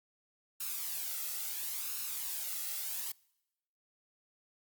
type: noise with flanger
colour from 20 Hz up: blue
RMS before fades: -38 dBFS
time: 0.6-3.12 s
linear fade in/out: 5 ms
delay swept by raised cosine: 0.74 to 1.52 ms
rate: 0.73 Hz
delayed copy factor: +0.55
effects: noise-tail reverb RT60 0.9 s tail -25 dB re dry + Opus 48 kbps